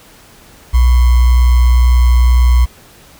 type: tone with sample-and-hold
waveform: sine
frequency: 61 Hz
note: B1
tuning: 21 cents flat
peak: -5 dBFS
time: 0.73-2.66 s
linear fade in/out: 20 ms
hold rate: 1050 Hz
effects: pink hiss -42 dBFS RMS until 3.19 s